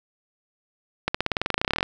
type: accelerating click train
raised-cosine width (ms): 0.3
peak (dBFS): -6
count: 20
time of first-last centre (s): 1.08-1.829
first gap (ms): 65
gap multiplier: 0.94
effects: none